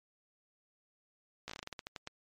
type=slowing click train; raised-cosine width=0.2 ms; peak=-24 dBFS; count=13; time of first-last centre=1.48-2.074 s; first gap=15 ms; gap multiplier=1.2; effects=MP3 64 kbps